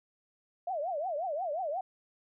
sine tone with vibrato, 663 Hz, E5, 10 cents sharp, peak -31 dBFS, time 0.67-1.81 s, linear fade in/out 5 ms, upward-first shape triangle, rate 5.6 Hz, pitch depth 300 cents each way, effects none

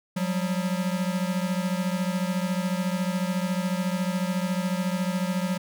square beating tone pair, 180 / 194 Hz, F#3 / G3, -47 / -18 cents, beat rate 14 Hz, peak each -27 / -30 dBFS, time 0.16-5.58 s, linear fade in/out 10 ms, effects none

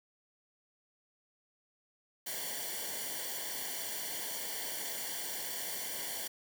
white noise with comb filter, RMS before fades -39 dBFS, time 2.26-6.28 s, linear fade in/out 10 ms, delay 0.78 ms, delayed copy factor -0.85, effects none

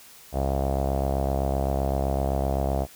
sawtooth tone with low-pass filter, 67.8 Hz, C#2, 38 cents flat, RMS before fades -25 dBFS, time 0.32-2.87 s, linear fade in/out 50 ms, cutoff 680 Hz, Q 5.1, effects white hiss -49 dBFS RMS until 2.95 s

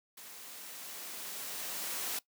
white noise with level ramp, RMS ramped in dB -50 to -36 dBFS, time 0.17-2.19 s, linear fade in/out 5 ms, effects noise-tail reverb RT60 0.1 s tail -19 dB re dry + high-pass 200 Hz 12 dB/octave

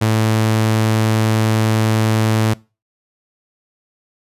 sawtooth tone, 110 Hz, A2, in tune, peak -9 dBFS, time 0.01-2.54 s, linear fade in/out 10 ms, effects noise-tail reverb RT60 0.3 s tail -23 dB re dry + resampled to 32000 Hz

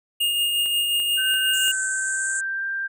square tone with tremolo, 2836 Hz, F7, 26 cents sharp, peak -19 dBFS, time 0.2-1.72 s, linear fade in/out 10 ms, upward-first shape triangle, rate 5.6 Hz, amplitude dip 35%
click train, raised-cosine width 0.3 ms, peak -24 dBFS, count 4, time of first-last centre 0.66-1.68 s, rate 2.94 Hz
sine tone with pitch glide, 1539 to 1583.2 Hz, G6 to G6, -32 to +17 cents, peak -24 dBFS, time 1.17-2.88 s, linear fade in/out 20 ms, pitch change +49 cents, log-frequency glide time 1.85-2.66 s
white band-pass noise, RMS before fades -29 dBFS, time 1.53-2.41 s, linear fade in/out 10 ms, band 7000 to 8700 Hz, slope 96 dB/octave
effects none

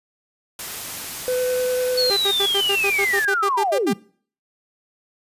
white noise, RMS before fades -31 dBFS, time 0.59-3.25 s, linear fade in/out 2 ms
triangle tone with vibrato, 503 Hz, B4, 32 cents sharp, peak -17 dBFS, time 1.28-2.1 s, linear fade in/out 0 ms, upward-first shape triangle, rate 10 Hz, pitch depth 10 cents each way
sine linear sweep, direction down, 4435 to 164.81 Hz, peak -18 dBFS, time 1.97-3.94 s, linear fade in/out 10 ms
sawtooth tone bursts, 397.9 Hz, G4, 26 cents sharp, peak -17 dBFS, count 13, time 2.1-3.933 s, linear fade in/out 10 ms, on 69 ms, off 78 ms
effects noise-tail reverb RT60 0.5 s tail -23 dB re dry + resampled to 32000 Hz

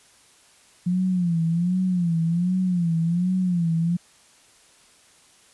sine tone with vibrato, 174.61 Hz, F3, in tune, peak -19 dBFS, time 0.86-3.97 s, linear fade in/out 10 ms, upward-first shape sine, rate 1.3 Hz, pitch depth 110 cents each way, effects white hiss -55 dBFS RMS until 5.53 s + resampled to 24000 Hz

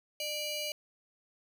20% pulse ring-modulated tone, 1760 Hz, A6, in tune, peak -26 dBFS, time 0.2-0.72 s, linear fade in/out 2 ms, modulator 1160 Hz, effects none

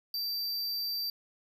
square tone, 4673 Hz, D8, 9 cents flat, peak -32 dBFS, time 0.14-1.1 s, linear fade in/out 2 ms, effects none

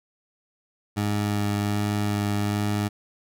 20% pulse tone with vibrato, 103.2 Hz, G#2, 10 cents flat, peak -18 dBFS, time 0.96-2.89 s, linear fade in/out 20 ms, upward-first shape sine, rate 1.3 Hz, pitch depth 10 cents each way, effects none

